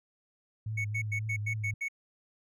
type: tone with vibrato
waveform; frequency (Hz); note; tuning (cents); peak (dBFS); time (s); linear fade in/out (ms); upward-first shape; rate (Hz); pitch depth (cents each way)
sine; 106.7; G#2; +47; -32; 0.66-1.74; 5; triangle; 3.7; 54
type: tone bursts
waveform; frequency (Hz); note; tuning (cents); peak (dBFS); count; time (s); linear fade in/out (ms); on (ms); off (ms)
triangle; 2217; C#7; 0; -29; 7; 0.77-1.885; 10; 77; 96
effects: none